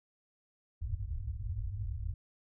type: low-pass noise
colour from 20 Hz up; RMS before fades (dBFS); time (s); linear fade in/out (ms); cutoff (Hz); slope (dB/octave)
white; -37; 0.81-2.14; 5; 110; 96
effects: none